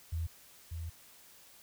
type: tone pair in turn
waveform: sine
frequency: 82.4 / 82.79 Hz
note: E2 / E2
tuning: 0 / +8 cents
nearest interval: unison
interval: 8 cents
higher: second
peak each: -32 / -37 dBFS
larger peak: first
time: 0.12-0.27 / 0.71-0.9 s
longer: second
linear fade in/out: 10 ms
effects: white hiss -58 dBFS RMS until 1.62 s